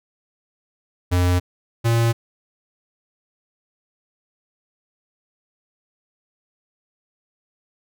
square tone pair in turn, 89.3 / 115.91 Hz, F2 / A#2, +39 / -9 cents, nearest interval perfect fourth, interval 452 cents, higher second, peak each -16 dBFS, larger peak neither, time 1.11-1.4 / 1.84-2.13 s, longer neither, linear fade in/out 20 ms, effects none

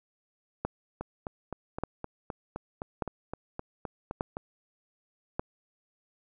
two click trains, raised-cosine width 1 ms, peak -21 / -15 dBFS, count 14 / 5, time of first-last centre 1.01-4.369 / 0.65-5.395 s, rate 3.87 / 0.843 Hz, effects none

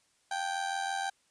30% pulse tone with amplitude modulation, 784 Hz, G5, in tune, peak -26 dBFS, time 0.31-1.1 s, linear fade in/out 5 ms, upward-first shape sine, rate 86.1 Hz, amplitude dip 65%, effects white hiss -70 dBFS RMS until 1.3 s + resampled to 22050 Hz

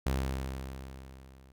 sawtooth tone with level ramp, 66.2 Hz, C2, 21 cents sharp, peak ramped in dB -23 to -51 dBFS, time 0.06-1.52 s, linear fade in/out 5 ms, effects none

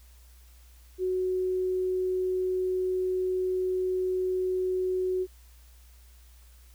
sine tone, 370 Hz, F#4, in tune, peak -25 dBFS, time 0.98-5.27 s, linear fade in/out 50 ms, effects added 60 Hz sine -51 dBFS peak until 6.74 s + white hiss -61 dBFS RMS until 6.74 s

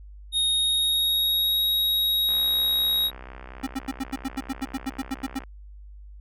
square tone with pitch glide, 3729 to 3794 Hz, A#7 to A#7, 0 to +30 cents, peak -21 dBFS, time 0.32-3.11 s, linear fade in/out 50 ms, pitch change +30 cents, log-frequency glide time 0.49-1.62 s
click train, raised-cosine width 0.5 ms, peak -26 dBFS, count 203, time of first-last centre 2.29-5.436 s, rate 64.2 Hz
square tone bursts, 267 Hz, C4, 35 cents sharp, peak -26 dBFS, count 15, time 3.63-5.392 s, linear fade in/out 10 ms, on 40 ms, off 83 ms
effects added 50 Hz sine -41 dBFS peak until 6.2 s

